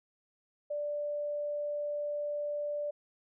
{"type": "tone", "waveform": "sine", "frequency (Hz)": 587.3, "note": "D5", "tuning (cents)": 0, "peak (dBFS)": -32, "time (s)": [0.7, 2.91], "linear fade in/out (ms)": 10, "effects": []}